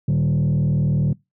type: tone with frequency modulation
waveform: sine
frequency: 146.83 Hz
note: D3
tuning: in tune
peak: -13 dBFS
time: 0.08-1.13 s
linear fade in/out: 5 ms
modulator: 40.1 Hz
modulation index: 0.99
effects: noise-tail reverb RT60 0.2 s tail -24 dB re dry + tanh soft clip ceiling -15 dBFS